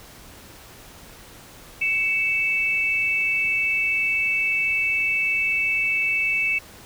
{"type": "tone pair together", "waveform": "sine", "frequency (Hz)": [2242, 2637], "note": ["C#7", "E7"], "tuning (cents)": [19, 0], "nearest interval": "minor third", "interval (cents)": 281, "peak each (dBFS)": [-24, -21], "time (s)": [1.81, 6.59], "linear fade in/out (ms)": 10, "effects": ["pink hiss -45 dBFS RMS until 6.85 s"]}